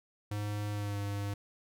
square tone with pitch glide, 103.83 to 101.17 Hz, G#2 to G#2, 0 to -45 cents, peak -34 dBFS, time 0.31-1.34 s, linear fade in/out 5 ms, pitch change -45 cents, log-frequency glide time 0.72-0.98 s, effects none

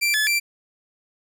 sawtooth tone with pitch steps, 2353 / 1721 / 2352 Hz, D7 / A6 / D7, +3 / -39 / +2 cents, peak -15 dBFS, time 0.01-0.4 s, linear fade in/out 20 ms, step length 130 ms, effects none

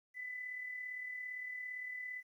sine tone with amplitude modulation, 2000 Hz, B6, 21 cents sharp, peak -39 dBFS, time 0.14-2.23 s, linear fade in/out 50 ms, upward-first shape sine, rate 37.6 Hz, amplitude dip 45%, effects 12-bit

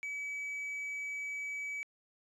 triangle tone, 2285 Hz, D7, 48 cents flat, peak -35 dBFS, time 0.03-1.83 s, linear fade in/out 0 ms, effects resampled to 24000 Hz + 12-bit

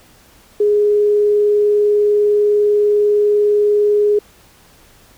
sine tone with vibrato, 415.3 Hz, G#4, in tune, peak -10 dBFS, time 0.6-4.19 s, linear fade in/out 5 ms, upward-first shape triangle, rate 20 Hz, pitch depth 14 cents each way, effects pink hiss -48 dBFS RMS until 5.17 s

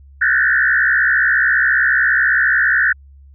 sine tone with frequency modulation, 1653 Hz, G#6, 9 cents flat, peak -11 dBFS, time 0.21-2.93 s, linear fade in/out 10 ms, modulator 65.4 Hz, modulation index 3.1, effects added 69 Hz sine -40 dBFS peak until 3.34 s

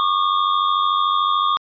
square tone pair together, 1108.7 / 1202.3 Hz, C#6 / D6, 0 / +40 cents, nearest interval minor second, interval 140 cents, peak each -20 / -19 dBFS, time 0-1.57 s, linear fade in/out 0 ms, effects resampled to 11025 Hz

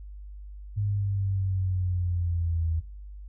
sine linear sweep, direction down, 103.4 to 80.3 Hz, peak -24 dBFS, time 0.76-2.81 s, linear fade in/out 20 ms, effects noise-tail reverb RT60 0.7 s tail -23 dB re dry + added 50 Hz sine -39 dBFS peak until 3.28 s

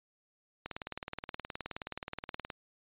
click train, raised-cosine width 0.3 ms, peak -22 dBFS, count 36, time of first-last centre 0.66-2.502 s, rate 19 Hz, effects resampled to 8000 Hz

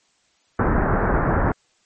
pink low-pass noise, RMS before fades -19 dBFS, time 0.59-1.52 s, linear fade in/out 5 ms, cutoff 1700 Hz, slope 48 dB/octave, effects white hiss -63 dBFS RMS until 1.85 s + MP3 32 kbps

